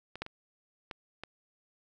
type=clicks; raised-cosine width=0.3 ms; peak=-26 / -19 / -27 / -23 / -24 dBFS; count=5; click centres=0.156 / 0.22 / 0.264 / 0.912 / 1.236 s; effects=none